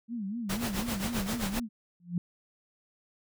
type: tone with vibrato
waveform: sine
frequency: 214.9 Hz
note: A3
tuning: 41 cents flat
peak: -32 dBFS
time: 0.08-1.69 s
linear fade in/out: 50 ms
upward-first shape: sine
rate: 4.1 Hz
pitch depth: 200 cents each way
type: noise with tremolo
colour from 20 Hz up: pink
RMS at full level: -32 dBFS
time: 0.49-1.6 s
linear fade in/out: 10 ms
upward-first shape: sine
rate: 7.6 Hz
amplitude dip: 75%
type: tone with exponential growth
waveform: sine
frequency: 174.61 Hz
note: F3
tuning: in tune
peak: -23 dBFS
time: 2-2.18 s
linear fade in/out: 2 ms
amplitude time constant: 38 ms
effects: none